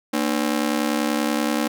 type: ring-modulated tone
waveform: sawtooth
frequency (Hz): 266.3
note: C4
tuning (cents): +31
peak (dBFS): -13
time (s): 0.13-1.68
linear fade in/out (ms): 10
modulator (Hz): 35.2
effects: none